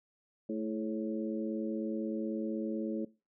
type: harmonic tone with a mistuned harmonic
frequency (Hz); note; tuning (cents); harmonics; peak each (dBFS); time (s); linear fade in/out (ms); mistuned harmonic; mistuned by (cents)
109.7; A2; -5; 2 / 3 / 4 / 5; -36 / -37 / -41 / -42; 0.49-3.05; 5; 4; -54
effects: noise-tail reverb RT60 0.3 s tail -21 dB re dry